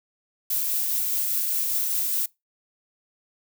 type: noise with tremolo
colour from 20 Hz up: violet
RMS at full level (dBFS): -24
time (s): 0.5-2.26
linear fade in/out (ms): 5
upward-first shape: triangle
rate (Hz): 4.9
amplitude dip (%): 25
effects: noise-tail reverb RT60 0.2 s tail -23 dB re dry